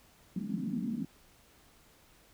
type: band-pass noise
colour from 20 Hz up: pink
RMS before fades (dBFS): -35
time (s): 0.36-1.05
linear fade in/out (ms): 5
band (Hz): 180 to 260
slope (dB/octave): 48
effects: pink hiss -62 dBFS RMS until 2.33 s